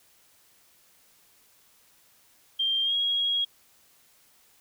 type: tone with pitch glide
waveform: sine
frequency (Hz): 3178 to 3296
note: G7 to G#7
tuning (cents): +23 to -14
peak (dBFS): -23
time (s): 2.59-3.45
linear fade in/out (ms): 10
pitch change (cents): +63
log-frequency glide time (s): 2.83-2.94
effects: white hiss -61 dBFS RMS until 4.6 s